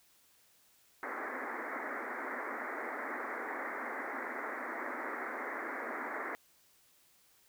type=band-pass noise; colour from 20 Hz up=white; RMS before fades=-40 dBFS; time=1.03-6.35 s; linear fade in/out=0 ms; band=230 to 2100 Hz; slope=96 dB/octave; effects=white hiss -67 dBFS RMS until 7.48 s